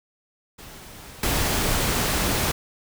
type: noise with level steps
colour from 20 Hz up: pink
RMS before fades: -42 / -23 dBFS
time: 0.58-2.52 s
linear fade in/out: 10 ms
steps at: 1.23 s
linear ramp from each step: 2 ms
effects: none